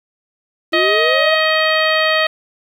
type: exponential sweep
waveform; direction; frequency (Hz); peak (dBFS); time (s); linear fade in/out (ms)
sine; up; 329.1 to 669; -17; 0.72-1.36; 20
type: harmonic tone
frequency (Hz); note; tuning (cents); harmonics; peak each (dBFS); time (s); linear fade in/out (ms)
630; D#5; +21; 1 / 2 / 3 / 4 / 5 / 6 / 7; -17 / -20 / -17 / -22 / -22 / -26 / -25; 0.73-2.27; 5
effects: 7-bit